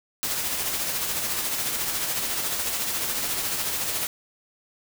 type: noise with tremolo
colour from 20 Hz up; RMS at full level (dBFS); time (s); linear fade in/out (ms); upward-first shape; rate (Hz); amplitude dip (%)
white; -26; 0.23-4.07; 0; sine; 14; 35
effects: none